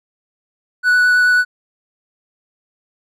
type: tone with vibrato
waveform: triangle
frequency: 1480 Hz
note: F#6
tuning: in tune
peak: -8 dBFS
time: 0.83-1.45 s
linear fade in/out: 50 ms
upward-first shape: triangle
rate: 9.2 Hz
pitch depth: 11 cents each way
effects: none